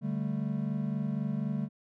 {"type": "chord", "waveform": "triangle", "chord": "D suspended fourth", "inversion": "none", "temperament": "equal", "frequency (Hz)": [146.83, 196, 220], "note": ["D3", "G3", "A3"], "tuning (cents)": [0, 0, 0], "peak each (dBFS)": -32, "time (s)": [0.01, 1.69], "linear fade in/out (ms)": 50, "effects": []}